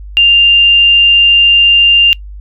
sine tone, 2794 Hz, F7, in tune, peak -3 dBFS, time 0.17-2.13 s, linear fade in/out 0 ms, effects noise-tail reverb RT60 0.1 s tail -24 dB re dry + added 50 Hz sine -25 dBFS peak until 2.4 s

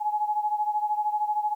sine beating tone pair, 840 / 853 Hz, G#5 / G#5, +19 / +46 cents, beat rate 13 Hz, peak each -25 / -29 dBFS, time 0-1.55 s, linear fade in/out 20 ms, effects 10-bit

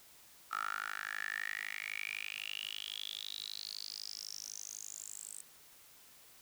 10% pulse tone with high-pass filter sweep, 51.91 Hz, G#1, in tune, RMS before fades -43 dBFS, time 0.51-5.42 s, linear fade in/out 10 ms, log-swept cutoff 1300 to 8300 Hz, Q 9.6, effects white hiss -60 dBFS RMS until 6.41 s

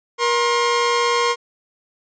sawtooth tone pair together, 474.8 / 1065.9 Hz, A#4 / C6, +32 / +32 cents, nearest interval octave + major second, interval 1400 cents, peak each -15 dBFS, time 0.18-1.36 s, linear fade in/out 50 ms, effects resampled to 16000 Hz

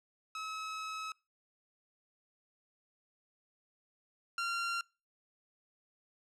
sawtooth tone pair in turn, 1287 / 1380 Hz, E6 / F6, -42 / -21 cents, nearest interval minor second, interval 121 cents, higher second, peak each -35 / -29 dBFS, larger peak second, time 0.35-1.12 / 4.38-4.81 s, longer first, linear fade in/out 2 ms, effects noise-tail reverb RT60 0.3 s tail -25 dB re dry + low-pass 7000 Hz 12 dB/octave

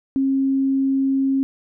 sine tone, 270 Hz, C#4, 45 cents flat, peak -16 dBFS, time 0.16-1.43 s, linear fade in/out 0 ms, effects none

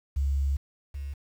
sine tone pair in turn, 69.3 / 70.11 Hz, C#2 / C#2, 0 / +20 cents, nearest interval unison, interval 20 cents, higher second, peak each -23 / -32 dBFS, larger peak first, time 0.16-0.57 / 0.94-1.14 s, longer first, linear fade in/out 10 ms, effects 9-bit

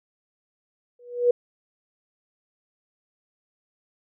sine tone with exponential growth, 485.6 Hz, B4, 29 cents flat, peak -12 dBFS, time 0.99-1.31 s, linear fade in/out 5 ms, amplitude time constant 69 ms, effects none

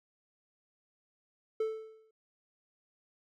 triangle tone with exponential decay, 440 Hz, A4, in tune, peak -25 dBFS, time 1.6-2.11 s, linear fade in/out 5 ms, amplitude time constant 110 ms, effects none

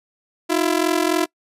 sawtooth ring-modulated tone, 336.1 Hz, E4, 34 cents sharp, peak -10 dBFS, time 0.49-1.26 s, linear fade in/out 20 ms, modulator 21.8 Hz, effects noise-tail reverb RT60 0.1 s tail -25 dB re dry + resampled to 32000 Hz

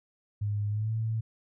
sine tone with pitch glide, 103.5 to 111.57 Hz, G#2 to A2, -5 to +25 cents, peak -27 dBFS, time 0.41-1.21 s, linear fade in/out 10 ms, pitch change +130 cents, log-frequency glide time 0.69-0.93 s, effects none

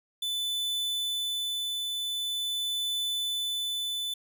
45% pulse tone with tremolo, 3500 Hz, A7, 10 cents flat, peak -28 dBFS, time 0.22-4.14 s, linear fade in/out 5 ms, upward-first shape triangle, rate 0.45 Hz, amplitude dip 25%, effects none

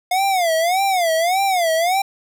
square tone with vibrato, 712 Hz, F5, 33 cents sharp, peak -16 dBFS, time 0.11-2.02 s, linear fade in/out 5 ms, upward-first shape sine, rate 1.7 Hz, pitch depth 180 cents each way, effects none

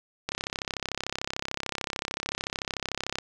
click train, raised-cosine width 0.2 ms, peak -12 dBFS, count 98, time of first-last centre 0.29-3.186 s, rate 33.5 Hz, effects none

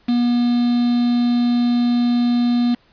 triangle tone with quantisation, 241.1 Hz, B3, 41 cents flat, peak -12 dBFS, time 0.08-2.75 s, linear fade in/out 10 ms, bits 5, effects pink hiss -56 dBFS RMS until 2.92 s + resampled to 11025 Hz

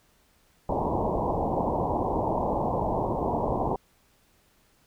white low-pass noise, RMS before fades -27 dBFS, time 0.69-3.76 s, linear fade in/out 2 ms, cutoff 1000 Hz, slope 96 dB/octave, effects pink hiss -64 dBFS RMS until 4.86 s

